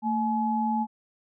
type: tone pair together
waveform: sine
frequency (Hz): 225.1 / 850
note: A3 / G#5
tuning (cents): +40 / +40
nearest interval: octave + major seventh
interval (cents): 2300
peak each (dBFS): -26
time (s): 0.02-0.87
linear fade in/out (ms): 50
effects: none